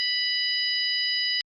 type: harmonic tone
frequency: 987.8 Hz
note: B5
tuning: in tune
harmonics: 2 / 3 / 4 / 5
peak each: -30 / -29 / -34 / -26 dBFS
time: 0-1.41 s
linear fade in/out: 0 ms
effects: Opus 48 kbps